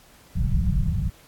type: low-pass noise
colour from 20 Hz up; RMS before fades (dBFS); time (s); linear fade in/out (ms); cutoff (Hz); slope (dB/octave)
pink; -22; 0.35-1.1; 20; 190; 96
effects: pink hiss -53 dBFS RMS until 1.27 s + AAC 64 kbps